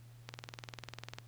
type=click train; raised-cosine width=0.2 ms; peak=-24 dBFS; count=19; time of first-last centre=0.29-1.186 s; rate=20.1 Hz; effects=added 118 Hz sine -53 dBFS peak until 1.27 s + pink hiss -66 dBFS RMS until 1.27 s